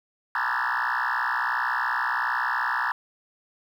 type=tone with frequency modulation; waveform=sine; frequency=1327 Hz; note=E6; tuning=11 cents sharp; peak=-21 dBFS; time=0.35-2.92 s; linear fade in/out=2 ms; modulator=61.4 Hz; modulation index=7.4; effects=tanh soft clip ceiling -21 dBFS + 9-bit